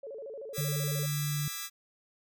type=tone with vibrato; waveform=sine; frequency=494.3 Hz; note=B4; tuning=1 cent sharp; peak=-39 dBFS; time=0.03-1.06 s; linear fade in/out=5 ms; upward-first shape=square; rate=13 Hz; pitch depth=200 cents each way
type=chord; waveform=5% pulse; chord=E dominant seventh; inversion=third; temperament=just; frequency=1186.7 / 1318.5 / 1648.1 / 1977.8 Hz; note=D6 / E6 / G#6 / B6; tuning=+18 / 0 / -14 / +2 cents; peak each=-31 dBFS; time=0.53-1.7 s; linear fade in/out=50 ms
type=tone; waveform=sine; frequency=146.83 Hz; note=D3; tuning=in tune; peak=-30 dBFS; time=0.58-1.48 s; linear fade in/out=2 ms
effects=none